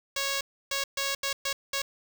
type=tone bursts at uneven times; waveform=5% pulse; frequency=552 Hz; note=C#5; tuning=7 cents flat; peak=-16 dBFS; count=6; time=0.16-0.41 / 0.71-0.84 / 0.97-1.15 / 1.23-1.33 / 1.45-1.53 / 1.73-1.82 s; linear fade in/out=5 ms; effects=7-bit